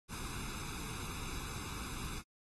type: noise with comb filter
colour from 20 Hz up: pink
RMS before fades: -43 dBFS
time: 0.08-2.23 s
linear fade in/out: 50 ms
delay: 0.8 ms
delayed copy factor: +0.8
effects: AAC 32 kbps